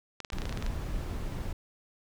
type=clicks; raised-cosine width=0.2 ms; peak=-21 dBFS; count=12; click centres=0.203 / 0.248 / 0.302 / 0.332 / 0.385 / 0.419 / 0.455 / 0.494 / 0.526 / 0.574 / 0.625 / 0.664 s
type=noise; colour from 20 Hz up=brown; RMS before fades=-34 dBFS; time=0.32-1.53 s; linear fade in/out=5 ms
effects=none